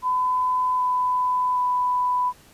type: tone with pitch steps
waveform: sine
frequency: 1008 / 1001 / 994.1 Hz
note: B5 / B5 / B5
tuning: +35 / +23 / +11 cents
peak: -19 dBFS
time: 0.02-2.33 s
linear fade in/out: 50 ms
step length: 770 ms
effects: pink hiss -52 dBFS RMS until 2.53 s + resampled to 32000 Hz